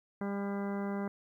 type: harmonic tone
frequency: 199.9 Hz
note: G3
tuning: 34 cents sharp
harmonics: 1 / 2 / 3 / 4 / 5 / 6 / 7 / 8 / 10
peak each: -34 / -40 / -44 / -46 / -48 / -50 / -51 / -52 / -54 dBFS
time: 0.21-1.08 s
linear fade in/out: 2 ms
effects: 12-bit